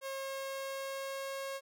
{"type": "tone with pitch glide", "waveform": "sawtooth", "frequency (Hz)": [540, 544.1], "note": ["C#5", "C#5"], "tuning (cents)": [-45, -32], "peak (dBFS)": -34, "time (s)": [0.01, 1.61], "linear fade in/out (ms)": 50, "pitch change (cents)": 13, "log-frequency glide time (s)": [0.2, 1.35], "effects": []}